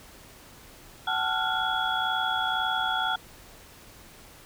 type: tone cluster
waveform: sine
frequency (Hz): 752 / 876 / 1381 / 1443 / 3361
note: F#5 / A5 / F6 / F#6 / G#7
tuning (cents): +28 / -8 / -20 / -44 / +20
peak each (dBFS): -31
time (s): 1.07-3.16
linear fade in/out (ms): 5
effects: pink hiss -50 dBFS RMS until 4.45 s